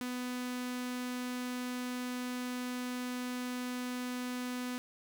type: tone with notch filter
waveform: sawtooth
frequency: 249 Hz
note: B3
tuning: 14 cents sharp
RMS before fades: -38 dBFS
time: 0.01-4.78 s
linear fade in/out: 0 ms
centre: 620 Hz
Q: 1.3
effects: none